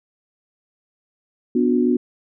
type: chord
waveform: sine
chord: B minor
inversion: none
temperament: equal with one note detuned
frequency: 246.9 / 293.7 / 362.4 Hz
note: B3 / D4 / F#4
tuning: 0 / 0 / -36 cents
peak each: -17 / -22 / -20 dBFS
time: 1.55-1.97 s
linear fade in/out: 5 ms
effects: none